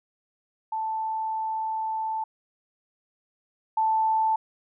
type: tone pair in turn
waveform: sine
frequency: 881 / 881 Hz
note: A5 / A5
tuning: +2 / +2 cents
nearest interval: unison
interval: 0 cents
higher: neither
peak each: -26 / -20 dBFS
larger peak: second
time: 0.72-2.24 / 3.77-4.36 s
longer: first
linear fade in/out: 5 ms
effects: none